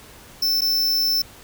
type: tone with dropouts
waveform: square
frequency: 5320 Hz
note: E8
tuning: 15 cents sharp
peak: -18 dBFS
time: 0.42-1.22 s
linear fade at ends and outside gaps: 5 ms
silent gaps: 0.609-0.617 s
effects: pink hiss -45 dBFS RMS until 1.43 s